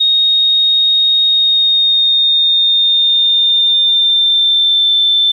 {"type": "tone with pitch glide", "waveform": "sine", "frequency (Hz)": [3729, 3544], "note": ["A#7", "A7"], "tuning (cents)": [0, 12], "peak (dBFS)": -8, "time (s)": [0, 5.32], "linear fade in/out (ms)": 10, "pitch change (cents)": -88, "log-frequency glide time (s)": [1.25, 4.94], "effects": ["8-bit"]}